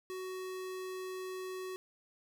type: tone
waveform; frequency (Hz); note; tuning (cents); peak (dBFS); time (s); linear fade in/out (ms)
square; 372.7; F#4; +13; -40; 0.1-1.76; 0
effects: none